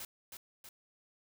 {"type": "noise with echo", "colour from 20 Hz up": "white", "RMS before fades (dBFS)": -44, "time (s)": [0, 0.05], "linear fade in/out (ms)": 2, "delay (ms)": 320, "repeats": 2, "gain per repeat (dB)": -4, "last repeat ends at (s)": 0.69, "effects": []}